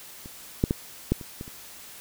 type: clicks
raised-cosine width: 3 ms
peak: -28 / -7 / -10 / -8 / -26 / -22 / -30 dBFS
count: 7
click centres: 0.259 / 0.639 / 0.709 / 1.12 / 1.212 / 1.411 / 1.479 s
effects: white hiss -45 dBFS RMS until 2 s